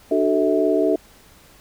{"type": "tone cluster", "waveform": "sine", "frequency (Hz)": [299.4, 376.6, 441.2, 646], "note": ["D4", "F#4", "A4", "E5"], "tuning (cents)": [33, 31, 5, -35], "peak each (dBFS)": -21, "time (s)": [0.11, 0.96], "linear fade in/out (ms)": 5, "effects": ["pink hiss -50 dBFS RMS until 1.6 s"]}